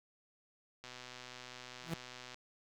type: click train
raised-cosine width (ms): 0.2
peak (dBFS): -31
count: 189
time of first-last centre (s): 0.84-2.344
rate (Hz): 125
type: tone with exponential growth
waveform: sawtooth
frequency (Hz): 165.6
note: E3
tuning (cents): +8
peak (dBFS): -29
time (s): 1.81-1.94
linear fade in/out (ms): 2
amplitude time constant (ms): 28
effects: none